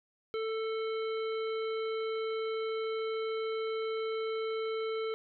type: harmonic tone with a mistuned harmonic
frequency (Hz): 443.4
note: A4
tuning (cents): +13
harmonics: 1 / 3 / 5 / 7 / 9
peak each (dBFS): -32 / -42 / -46 / -49 / -51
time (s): 0.34-5.14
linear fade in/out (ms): 0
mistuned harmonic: 5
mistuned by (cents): -16
effects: none